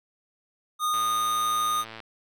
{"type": "tone", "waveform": "square", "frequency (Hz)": 1230, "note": "D#6", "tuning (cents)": -20, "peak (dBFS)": -24, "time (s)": [0.79, 1.85], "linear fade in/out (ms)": 50}
{"type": "click train", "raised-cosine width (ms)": 0.3, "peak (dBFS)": -24, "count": 120, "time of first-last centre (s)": [0.94, 2.002], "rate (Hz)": 112}
{"effects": []}